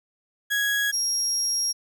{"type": "tone pair in turn", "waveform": "35% pulse", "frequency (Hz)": [1661.2, 5604], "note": ["G#6", "F8"], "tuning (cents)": [0, 5], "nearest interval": "octave + major sixth", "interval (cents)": 2105, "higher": "second", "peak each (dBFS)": -20, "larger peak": "neither", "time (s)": [[0.5, 0.92], [0.92, 1.73]], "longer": "second", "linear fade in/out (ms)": 20, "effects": []}